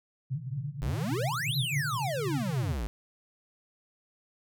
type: band-pass noise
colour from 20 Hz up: pink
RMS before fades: -34 dBFS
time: 0.3-2.74 s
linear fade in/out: 0 ms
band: 120 to 150 Hz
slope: 96 dB/octave
type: exponential two-way sweep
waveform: square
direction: up then down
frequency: 48.46 to 4186 to 48.46 Hz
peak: -31 dBFS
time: 0.82-2.87 s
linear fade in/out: 0 ms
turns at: 1.56 s
effects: none